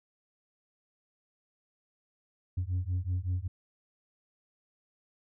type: beating tone pair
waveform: sine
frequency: 88.3 / 93.6 Hz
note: F2 / F#2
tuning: +20 / +20 cents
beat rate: 5.3 Hz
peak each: -30 dBFS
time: 2.57-3.48 s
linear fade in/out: 10 ms
effects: tanh soft clip ceiling -26 dBFS